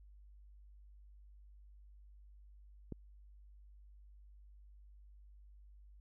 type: click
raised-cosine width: 3 ms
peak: -30 dBFS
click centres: 2.923 s
effects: added 50 Hz sine -56 dBFS peak until 6 s